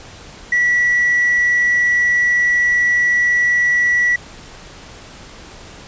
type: tone with tanh clipping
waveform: triangle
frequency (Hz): 1946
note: B6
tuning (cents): -26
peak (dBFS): -12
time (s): 0.52-4.16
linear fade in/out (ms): 5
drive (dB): 5
effects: pink hiss -38 dBFS RMS until 5.87 s + resampled to 16000 Hz